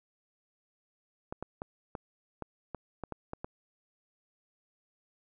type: clicks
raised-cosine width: 1 ms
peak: -23 dBFS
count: 10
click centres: 1.325 / 1.426 / 1.619 / 1.952 / 2.423 / 2.747 / 3.037 / 3.123 / 3.334 / 3.445 s
effects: none